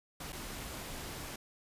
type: noise with dropouts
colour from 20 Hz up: pink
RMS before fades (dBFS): -43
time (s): 0.2-1.36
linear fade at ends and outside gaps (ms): 5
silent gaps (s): 0.323-0.327
effects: resampled to 32000 Hz